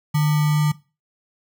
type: tone with sample-and-hold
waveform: sine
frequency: 150.6 Hz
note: D3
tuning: 44 cents sharp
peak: -15 dBFS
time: 0.14-0.72 s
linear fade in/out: 10 ms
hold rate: 1050 Hz
effects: noise-tail reverb RT60 0.3 s tail -19 dB re dry